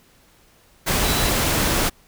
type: tone in noise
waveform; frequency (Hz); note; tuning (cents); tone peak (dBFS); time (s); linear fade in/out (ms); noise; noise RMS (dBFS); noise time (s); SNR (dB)
sine; 3943; B7; -4; -29; 1.03-1.31; 20; pink; -20; 0.86-1.9; -12
effects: pink hiss -55 dBFS RMS until 2.07 s